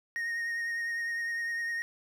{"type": "tone with vibrato", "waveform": "triangle", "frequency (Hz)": 1859, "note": "A#6", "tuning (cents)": -5, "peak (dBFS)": -29, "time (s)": [0.16, 1.82], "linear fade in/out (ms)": 0, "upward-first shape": "triangle", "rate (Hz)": 9.9, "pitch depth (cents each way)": 23, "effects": []}